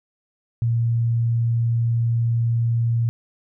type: tone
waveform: sine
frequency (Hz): 116.54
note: A#2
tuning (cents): 0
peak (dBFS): -17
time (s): 0.62-3.09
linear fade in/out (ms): 0
effects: none